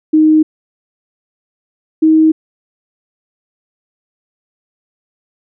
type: tone pair in turn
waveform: sine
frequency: 311.1 / 316 Hz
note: D#4 / D#4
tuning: 0 / +27 cents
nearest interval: unison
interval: 27 cents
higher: second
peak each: -5 dBFS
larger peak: neither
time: 0.13-0.43 / 2.02-2.32 s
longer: neither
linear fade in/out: 10 ms
effects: none